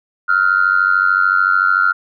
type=tone with amplitude modulation; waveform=sine; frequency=1396.9 Hz; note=F6; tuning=in tune; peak=-6 dBFS; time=0.28-1.93 s; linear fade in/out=20 ms; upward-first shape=sine; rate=93.5 Hz; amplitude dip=95%; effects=tanh soft clip ceiling -2 dBFS